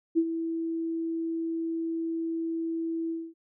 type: tone with ADSR envelope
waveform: sine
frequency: 328.9 Hz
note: E4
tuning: 4 cents flat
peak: -18 dBFS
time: 0.15-3.34 s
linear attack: 29 ms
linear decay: 61 ms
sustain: -10 dB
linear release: 240 ms
effects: none